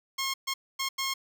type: tone bursts at uneven times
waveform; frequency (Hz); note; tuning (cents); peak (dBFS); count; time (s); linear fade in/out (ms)
10% pulse; 1077; C6; +50; -20; 4; 0.18-0.34 / 0.47-0.54 / 0.79-0.89 / 0.98-1.14; 10
effects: none